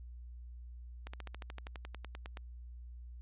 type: slowing click train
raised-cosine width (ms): 0.3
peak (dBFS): -29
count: 16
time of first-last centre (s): 1.07-2.372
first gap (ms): 65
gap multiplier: 1.04
effects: added 60 Hz sine -46 dBFS peak until 3.21 s + resampled to 8000 Hz